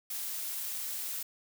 blue noise, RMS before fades -37 dBFS, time 0.1-1.23 s, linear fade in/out 5 ms, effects none

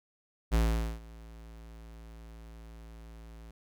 square tone with ADSR envelope, 55.9 Hz, A1, 28 cents sharp, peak -23 dBFS, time 0.51-3.51 s, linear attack 33 ms, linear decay 450 ms, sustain -24 dB, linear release 4 ms, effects none

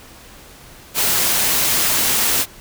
white noise, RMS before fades -17 dBFS, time 0.94-2.46 s, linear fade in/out 50 ms, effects pink hiss -42 dBFS RMS until 2.6 s

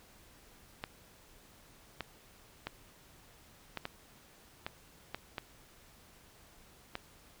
clicks, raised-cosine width 0.3 ms, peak -21 dBFS, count 9, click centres 0.839 / 2.007 / 2.67 / 3.773 / 3.854 / 4.665 / 5.146 / 5.382 / 6.954 s, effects pink hiss -60 dBFS RMS until 7.4 s

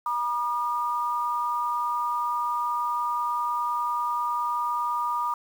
sine tone pair together, 961 / 1210.8 Hz, B5 / D#6, -48 / -48 cents, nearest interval major third, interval 400 cents, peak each -27 dBFS, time 0.06-5.34 s, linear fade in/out 2 ms, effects 8-bit

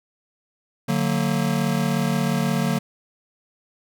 square chord, D augmented, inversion none, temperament just, 146.83 / 183.54 / 229.4 Hz, D3 / F#3 / A#3, 0 / -14 / -28 cents, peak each -25 dBFS, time 0.88-2.79 s, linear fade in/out 10 ms, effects none

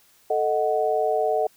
sine chord, D# diminished, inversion second, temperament equal, 440 / 622.3 / 740 Hz, A4 / D#5 / F#5, 0 / 0 / 0 cents, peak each -24 dBFS, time 0.3-1.47 s, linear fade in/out 5 ms, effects white hiss -58 dBFS RMS until 1.56 s

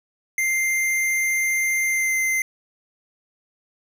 square tone with pitch glide, 2095 to 2076 Hz, C7 to C7, +2 to -14 cents, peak -20 dBFS, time 0.38-2.42 s, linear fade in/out 2 ms, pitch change -16 cents, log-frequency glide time 1.87-2.15 s, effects none

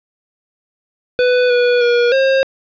square tone with pitch steps, 496.8 / 488.4 / 479.4 / 535 Hz, B4 / B4 / A#4 / C5, +10 / -19 / +48 / +38 cents, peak -11 dBFS, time 1.19-2.43 s, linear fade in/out 0 ms, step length 310 ms, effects resampled to 11025 Hz + 7-bit

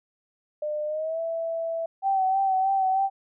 sine tone with pitch glide, 602 to 660.3 Hz, D5 to E5, +43 to +3 cents, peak -26 dBFS, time 0.62-1.86 s, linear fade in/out 5 ms, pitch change +160 cents, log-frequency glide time 0.86-1.2 s
sine tone with vibrato, 768 Hz, G5, 36 cents flat, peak -20 dBFS, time 2.02-3.1 s, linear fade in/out 50 ms, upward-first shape sine, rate 3.2 Hz, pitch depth 33 cents each way
effects none

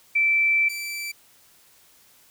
sine / sawtooth tone pair in turn, 2330 / 2330 Hz, D7 / D7, -14 / -14 cents, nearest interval unison, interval 0 cents, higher neither, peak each -17 / -26 dBFS, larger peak first, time 0.15-0.69 / 0.69-1.12 s, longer first, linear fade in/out 10 ms, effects white hiss -56 dBFS RMS until 2.3 s

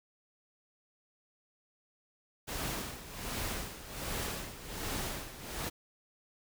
pink noise with tremolo, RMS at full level -36 dBFS, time 2.47-5.7 s, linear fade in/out 20 ms, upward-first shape sine, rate 1.3 Hz, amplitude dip 75%, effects none

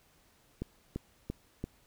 click train, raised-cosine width 3 ms, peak -22 dBFS, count 4, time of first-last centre 0.62-1.64 s, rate 2.94 Hz, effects pink hiss -66 dBFS RMS until 1.86 s

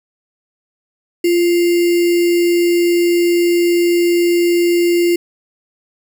sine tone with sample-and-hold, 346.2 Hz, F4, 15 cents flat, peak -10 dBFS, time 1.24-5.16 s, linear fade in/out 5 ms, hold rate 2450 Hz, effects none

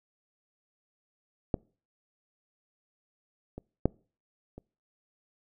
clicks, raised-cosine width 2 ms, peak -13 / -26 / -9 / -30 dBFS, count 4, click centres 1.542 / 3.58 / 3.856 / 4.58 s, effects noise-tail reverb RT60 0.4 s tail -26 dB re dry

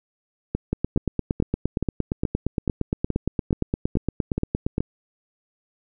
two click trains, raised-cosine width 3 ms, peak -10 / -9 dBFS, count 11 / 36, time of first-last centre 0.55-4.805 / 0.73-4.781 s, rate 2.35 / 8.64 Hz, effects none

